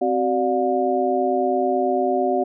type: tone cluster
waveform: sine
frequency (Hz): 261 / 376.9 / 586 / 715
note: C4 / F#4 / D5 / F5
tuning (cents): -4 / +32 / -4 / +41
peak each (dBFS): -25 / -22 / -24 / -22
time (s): 0.01-2.44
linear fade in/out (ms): 10
effects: none